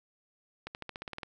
accelerating click train, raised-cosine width 0.3 ms, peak -23 dBFS, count 10, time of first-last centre 0.67-1.232 s, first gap 79 ms, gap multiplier 0.94, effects none

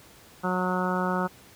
harmonic tone, 182.7 Hz, F#3, 22 cents flat, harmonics 1 / 2 / 3 / 4 / 5 / 6 / 7 / 8, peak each -28 / -33 / -33 / -35 / -32 / -37 / -32 / -35 dBFS, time 0.43-1.28 s, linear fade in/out 20 ms, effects pink hiss -52 dBFS RMS until 1.55 s + high-pass 60 Hz 12 dB/octave

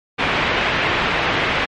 white low-pass noise, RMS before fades -19 dBFS, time 0.18-1.66 s, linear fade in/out 20 ms, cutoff 2800 Hz, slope 24 dB/octave, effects MP3 48 kbps

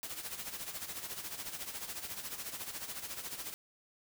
white noise with tremolo, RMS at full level -40 dBFS, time 0.03-3.54 s, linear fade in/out 0 ms, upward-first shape sine, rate 14 Hz, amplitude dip 65%, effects none

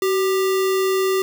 sine tone with sample-and-hold, 380 Hz, F#4, 46 cents sharp, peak -16 dBFS, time 0.02-1.22 s, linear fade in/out 2 ms, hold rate 1575 Hz, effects none

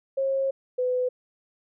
sine tone pair in turn, 540 / 502.2 Hz, C#5 / B4, -45 / +29 cents, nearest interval minor second, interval 126 cents, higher first, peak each -22 dBFS, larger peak neither, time 0.17-0.51 / 0.78-1.09 s, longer first, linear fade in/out 10 ms, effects none

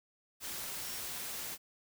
sine tone in noise, 5550 Hz, F8, 12 cents flat, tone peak -48 dBFS, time 0.8-1.01 s, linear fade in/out 50 ms, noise white, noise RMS -41 dBFS, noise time 0.4-1.58 s, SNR -10 dB, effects none

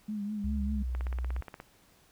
sine tone with vibrato, 207.7 Hz, G#3, in tune, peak -32 dBFS, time 0.08-0.83 s, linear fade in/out 10 ms, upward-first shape triangle, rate 5 Hz, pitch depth 68 cents each way
sine tone with pitch glide, 68.7 to 61.92 Hz, C#2 to B1, -15 to +5 cents, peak -30 dBFS, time 0.44-1.41 s, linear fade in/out 5 ms, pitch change -180 cents, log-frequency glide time 0.69-0.89 s
click train, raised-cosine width 0.5 ms, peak -27 dBFS, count 12, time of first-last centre 0.95-1.601 s, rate 16.9 Hz
effects pink hiss -63 dBFS RMS until 2.11 s

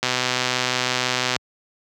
click train, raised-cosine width 0.2 ms, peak -3 dBFS, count 169, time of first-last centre 0.03-1.363 s, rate 126 Hz, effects high-pass 80 Hz 12 dB/octave

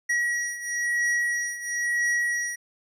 square beating tone pair, 1914 / 1915 Hz, A#6 / A#6, +45 / +46 cents, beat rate 1 Hz, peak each -30 / -26 dBFS, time 0.09-2.56 s, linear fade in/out 10 ms, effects low-pass 9000 Hz 12 dB/octave

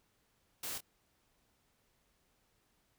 white noise with echo, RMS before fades -41 dBFS, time 0.63-0.78 s, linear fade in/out 5 ms, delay 27 ms, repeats 1, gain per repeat -9 dB, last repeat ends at 0.807 s, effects pink hiss -75 dBFS RMS until 2.98 s

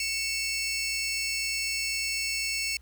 20% pulse tone pair together, 2216 / 2678 Hz, C#7 / E7, -1 / +27 cents, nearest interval minor third, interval 328 cents, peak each -26 dBFS, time 0-2.77 s, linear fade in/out 2 ms, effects added 60 Hz sine -50 dBFS peak until 2.81 s + pink hiss -64 dBFS RMS until 2.81 s

